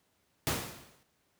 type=noise with exponential decay; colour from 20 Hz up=pink; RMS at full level=-28 dBFS; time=0.47-1.03 s; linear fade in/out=0 ms; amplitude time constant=120 ms; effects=pink hiss -73 dBFS RMS until 1.39 s + high-pass 80 Hz 12 dB/octave